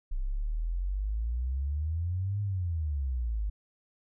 sine exponential two-way sweep, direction up then down, 31.08 to 103.83 to 49.41 Hz, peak -28 dBFS, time 0.11-3.5 s, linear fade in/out 10 ms, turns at 2.41 s, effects none

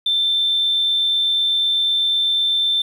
triangle tone, 3556 Hz, A7, 18 cents sharp, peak -12 dBFS, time 0.06-2.82 s, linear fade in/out 5 ms, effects tanh soft clip ceiling -13 dBFS + 9-bit

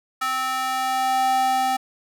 square tone with high-pass filter sweep, 260 Hz, C4, 11 cents flat, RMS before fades -22 dBFS, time 0.21-1.77 s, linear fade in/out 10 ms, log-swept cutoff 1200 to 640 Hz, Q 3.5, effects none

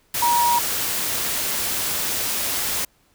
sine tone in noise, 952 Hz, A#5, 36 cents sharp, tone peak -16 dBFS, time 0.22-0.59 s, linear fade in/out 5 ms, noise white, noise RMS -24 dBFS, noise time 0.14-2.85 s, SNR +5 dB, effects pink hiss -61 dBFS RMS until 3.14 s

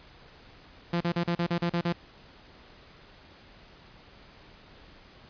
sawtooth tone bursts, 171.9 Hz, F3, 27 cents flat, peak -21 dBFS, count 9, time 0.93-1.926 s, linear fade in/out 5 ms, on 76 ms, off 39 ms, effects pink hiss -53 dBFS RMS until 5.29 s + resampled to 11025 Hz

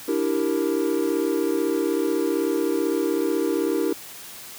triangle chord, E half-diminished seventh, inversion third, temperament equal, 293.7 / 329.6 / 392 / 466.2 Hz, D4 / E4 / G4 / Bb4, 0 / 0 / 0 / 0 cents, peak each -25 / -23 / -24 / -25 dBFS, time 0.08-3.93 s, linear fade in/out 5 ms, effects white hiss -40 dBFS RMS until 4.58 s + high-pass 80 Hz 12 dB/octave

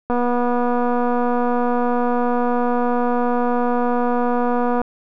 click train, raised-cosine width 1 ms, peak -8 dBFS, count 1147, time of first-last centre 0.1-4.816 s, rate 243 Hz, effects none

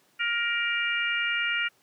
harmonic tone, 470.2 Hz, A#4, 15 cents sharp, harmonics 3 / 4 / 5 / 6, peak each -29 / -31 / -30 / -31 dBFS, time 0.19-1.69 s, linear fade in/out 20 ms, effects pink hiss -64 dBFS RMS until 1.82 s + high-pass 200 Hz 12 dB/octave

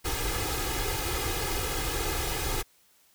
pink noise with comb filter, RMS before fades -30 dBFS, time 0.04-2.63 s, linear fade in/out 20 ms, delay 2.4 ms, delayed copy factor +0.8, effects white hiss -63 dBFS RMS until 3.14 s

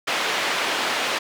white band-pass noise, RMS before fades -24 dBFS, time 0.07-1.19 s, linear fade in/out 10 ms, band 320 to 2900 Hz, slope 12 dB/octave, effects none

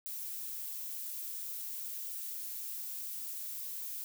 violet noise, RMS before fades -41 dBFS, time 0.06-4.04 s, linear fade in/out 0 ms, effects none

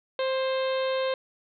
harmonic tone with a mistuned harmonic, 525 Hz, C5, 6 cents sharp, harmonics 1 / 2 / 3 / 4 / 5 / 6 / 7 / 8, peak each -25 / -34 / -39 / -41 / -41 / -42 / -41 / -43 dBFS, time 0.19-1.14 s, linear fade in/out 2 ms, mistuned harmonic 3, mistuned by +18 cents, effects none

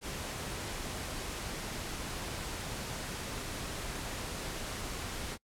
pink noise, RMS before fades -39 dBFS, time 0.01-5.38 s, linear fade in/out 50 ms, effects noise-tail reverb RT60 0.1 s tail -25 dB re dry + low-pass 11000 Hz 12 dB/octave

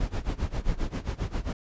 brown noise with tremolo, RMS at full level -26 dBFS, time 0-1.53 s, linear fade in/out 5 ms, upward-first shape sine, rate 7.5 Hz, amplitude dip 90%, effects resampled to 16000 Hz

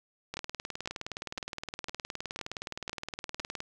two click trains, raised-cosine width 0.2 ms, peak -19 / -19 dBFS, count 7 / 64, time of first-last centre 0.37-3.4 / 0.34-3.604 s, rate 1.98 / 19.3 Hz, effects none

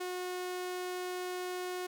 sawtooth tone, 363 Hz, F#4, 33 cents flat, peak -32 dBFS, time 0-1.87 s, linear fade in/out 10 ms, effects none

